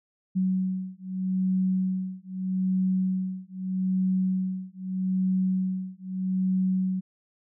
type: beating tone pair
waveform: sine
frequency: 186.5 / 187.3 Hz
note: F#3 / F#3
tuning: +14 / +21 cents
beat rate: 0.8 Hz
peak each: -27 dBFS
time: 0.35-7.01 s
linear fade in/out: 20 ms
effects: none